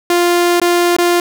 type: tone with dropouts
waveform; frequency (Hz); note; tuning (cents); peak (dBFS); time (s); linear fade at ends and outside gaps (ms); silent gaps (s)
sawtooth; 349.2; F4; 0; -6; 0.1-1.2; 2; 0.6-0.616 / 0.966-0.985
effects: none